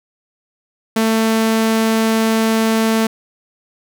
sawtooth tone, 222.8 Hz, A3, 22 cents sharp, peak -9 dBFS, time 0.96-3.07 s, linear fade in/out 5 ms, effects none

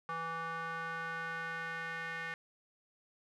square tone with band-pass filter sweep, 164.81 Hz, E3, in tune, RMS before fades -40 dBFS, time 0.09-2.34 s, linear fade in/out 0 ms, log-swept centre 1200 to 1800 Hz, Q 3.7, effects none

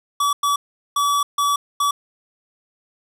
square tone bursts at uneven times, 1145 Hz, D6, 44 cents flat, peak -17 dBFS, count 5, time 0.2-0.33 / 0.43-0.56 / 0.96-1.23 / 1.38-1.56 / 1.8-1.91 s, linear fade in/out 5 ms, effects resampled to 32000 Hz + 8-bit

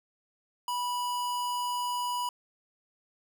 square tone, 980 Hz, B5, 14 cents flat, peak -30 dBFS, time 0.68-2.29 s, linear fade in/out 2 ms, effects none

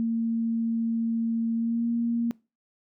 sine tone with pitch glide, 228.6 to 233.9 Hz, A#3 to A#3, -34 to +6 cents, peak -23 dBFS, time 0-2.31 s, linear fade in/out 0 ms, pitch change +40 cents, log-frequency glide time 1.55-1.87 s, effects noise-tail reverb RT60 0.3 s tail -23 dB re dry

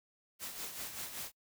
white noise with tremolo, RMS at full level -41 dBFS, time 0.39-1.32 s, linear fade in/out 50 ms, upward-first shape sine, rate 5.2 Hz, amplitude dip 55%, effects noise-tail reverb RT60 0.1 s tail -26 dB re dry

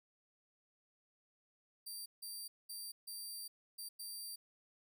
15% pulse tone bursts at uneven times, 4699 Hz, D8, in tune, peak -38 dBFS, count 6, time 1.86-2.06 / 2.22-2.48 / 2.69-2.92 / 3.07-3.48 / 3.78-3.89 / 3.99-4.36 s, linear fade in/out 10 ms, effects none

